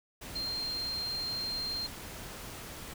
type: tone in noise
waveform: sine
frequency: 4186 Hz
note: C8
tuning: in tune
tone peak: -33 dBFS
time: 0.35-1.87 s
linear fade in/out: 10 ms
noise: pink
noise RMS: -44 dBFS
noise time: 0.21-2.94 s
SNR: +8 dB
effects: none